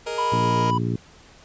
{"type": "chord", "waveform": "sawtooth", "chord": "Ab suspended second", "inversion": "none", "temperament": "just", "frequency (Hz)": [415.3, 467.2, 623], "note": ["Ab4", "Bb4", "Eb5"], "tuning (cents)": [0, 4, 2], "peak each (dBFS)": [-30, -24, -29], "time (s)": [0.06, 0.71], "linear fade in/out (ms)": 10}
{"type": "tone", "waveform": "triangle", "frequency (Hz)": 987.8, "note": "B5", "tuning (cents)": 0, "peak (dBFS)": -19, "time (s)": [0.18, 0.78], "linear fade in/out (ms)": 5}
{"type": "harmonic tone", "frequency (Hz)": 58.27, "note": "A#1", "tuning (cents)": 0, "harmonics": [2, 3, 4, 5, 6, 7], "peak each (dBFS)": [-24, -28, -30, -32, -34, -35], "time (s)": [0.32, 0.96], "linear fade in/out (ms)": 5}
{"effects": ["pink hiss -50 dBFS RMS until 1.44 s", "resampled to 16000 Hz"]}